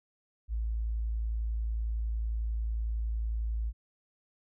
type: tone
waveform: sine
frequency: 55.5 Hz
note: A1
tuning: 16 cents sharp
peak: -29 dBFS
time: 0.48-3.73 s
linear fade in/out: 50 ms
effects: none